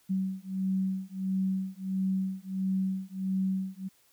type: beating tone pair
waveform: sine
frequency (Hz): 189.2 / 190.7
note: F#3 / G3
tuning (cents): +39 / -47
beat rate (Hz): 1.5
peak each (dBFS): -31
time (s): 0.09-3.89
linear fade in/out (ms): 20
effects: white hiss -65 dBFS RMS until 4.12 s